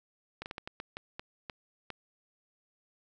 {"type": "slowing click train", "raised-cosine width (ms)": 0.3, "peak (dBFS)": -23, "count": 10, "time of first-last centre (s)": [0.42, 1.903], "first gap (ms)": 39, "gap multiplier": 1.34, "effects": []}